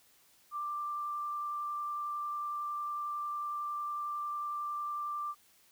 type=tone with vibrato; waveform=sine; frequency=1181 Hz; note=D6; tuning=9 cents sharp; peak=-34 dBFS; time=0.51-5.35 s; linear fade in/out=50 ms; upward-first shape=triangle; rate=11 Hz; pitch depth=9 cents each way; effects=white hiss -65 dBFS RMS until 5.71 s